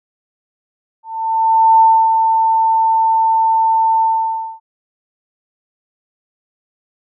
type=tone with ADSR envelope; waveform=sine; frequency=895 Hz; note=A5; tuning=29 cents sharp; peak=-5 dBFS; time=1.03-4.6 s; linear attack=770 ms; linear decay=290 ms; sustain=-5 dB; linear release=580 ms; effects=none

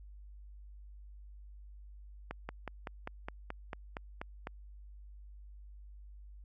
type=slowing click train; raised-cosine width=0.5 ms; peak=-24 dBFS; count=11; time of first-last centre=2.31-4.471 s; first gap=180 ms; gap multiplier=1.04; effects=added 50 Hz sine -49 dBFS peak until 6.44 s

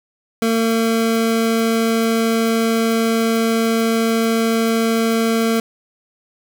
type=tone; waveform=25% pulse; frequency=226.7 Hz; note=A#3; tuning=48 cents flat; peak=-11 dBFS; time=0.42-5.6 s; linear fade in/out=2 ms; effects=none

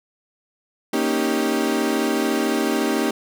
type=chord; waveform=35% pulse; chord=Eb dominant seventh; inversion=second; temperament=equal; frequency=233.1 / 277.2 / 311.1 / 392 Hz; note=Bb3 / Db4 / Eb4 / G4; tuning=0 / 0 / 0 / 0 cents; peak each=-23 dBFS; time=0.93-3.11 s; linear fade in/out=5 ms; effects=none

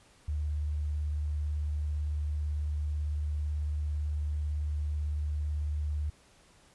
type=tone with vibrato; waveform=sine; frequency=74.7 Hz; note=D2; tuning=30 cents sharp; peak=-29 dBFS; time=0.28-6.1 s; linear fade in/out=5 ms; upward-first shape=square; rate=18 Hz; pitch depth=18 cents each way; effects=pink hiss -61 dBFS RMS until 6.74 s + resampled to 24000 Hz

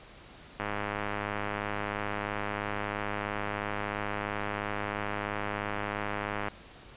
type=click train; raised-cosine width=0.5 ms; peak=-17 dBFS; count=607; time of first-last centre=0.6-6.483 s; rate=103 Hz; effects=pink hiss -51 dBFS RMS until 6.96 s + resampled to 8000 Hz

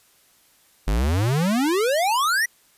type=exponential sweep; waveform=square; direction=up; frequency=46.25 to 1983 Hz; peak=-19 dBFS; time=0.87-2.46 s; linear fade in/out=10 ms; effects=white hiss -58 dBFS RMS until 2.77 s + resampled to 32000 Hz

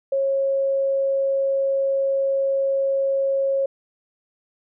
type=tone; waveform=sine; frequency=545 Hz; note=C#5; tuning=29 cents flat; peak=-18 dBFS; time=0.12-3.66 s; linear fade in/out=5 ms; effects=none

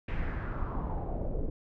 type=noise with low-pass filter sweep; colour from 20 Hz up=brown; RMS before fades=-33 dBFS; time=0.08-1.5 s; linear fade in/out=5 ms; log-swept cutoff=2400 to 440 Hz; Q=3; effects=none

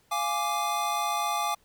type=chord; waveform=square; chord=D diminished; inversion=first; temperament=equal with one note detuned; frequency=696 / 830.6 / 1174.7 Hz; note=F5 / Ab5 / D6; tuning=-6 / 0 / 0 cents; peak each=-34 / -31 / -30 dBFS; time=0.11-1.55 s; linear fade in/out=10 ms; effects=pink hiss -65 dBFS RMS until 1.64 s

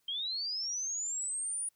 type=linear sweep; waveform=sine; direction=up; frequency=3143 to 9700 Hz; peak=-33 dBFS; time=0.08-1.69 s; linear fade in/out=5 ms; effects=white hiss -75 dBFS RMS until 1.75 s

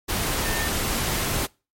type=tone in noise; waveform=sine; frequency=1800 Hz; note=A6; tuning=39 cents sharp; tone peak=-31 dBFS; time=0.44-0.69 s; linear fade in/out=20 ms; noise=pink; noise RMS=-25 dBFS; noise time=0.08-1.47 s; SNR=-9 dB; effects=noise-tail reverb RT60 0.3 s tail -24 dB re dry + MP3 64 kbps

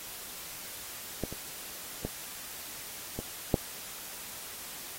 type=clicks; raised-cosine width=2 ms; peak=-18 / -27 / -19 / -21 / -9 dBFS; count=5; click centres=1.237 / 1.326 / 2.05 / 3.19 / 3.542 s; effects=white hiss -43 dBFS RMS until 4.98 s + AAC 48 kbps

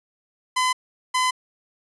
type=tone pair in turn; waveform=sawtooth; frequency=1016 / 1016 Hz; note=B5 / B5; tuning=+49 / +49 cents; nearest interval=unison; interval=0 cents; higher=neither; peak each=-15 dBFS; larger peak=neither; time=0.56-0.73 / 1.14-1.31 s; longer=neither; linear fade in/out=10 ms; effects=resampled to 24000 Hz

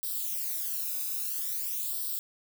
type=noise with flanger; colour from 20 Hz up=violet; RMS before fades=-33 dBFS; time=0.03-2.19 s; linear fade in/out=0 ms; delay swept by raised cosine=0.22 to 0.8 ms; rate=0.5 Hz; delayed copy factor=+0.8; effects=none

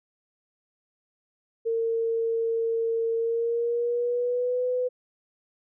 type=tone with pitch glide; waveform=sine; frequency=456.3 to 500.5 Hz; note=A#4 to B4; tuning=-37 to +23 cents; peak=-23 dBFS; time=1.65-4.89 s; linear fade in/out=20 ms; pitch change=+160 cents; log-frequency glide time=3.15-4.65 s; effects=none

